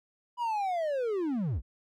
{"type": "linear sweep", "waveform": "triangle", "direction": "down", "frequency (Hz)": [987.8, 43.35], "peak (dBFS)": -26, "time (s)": [0.37, 1.62], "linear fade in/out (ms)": 50, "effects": []}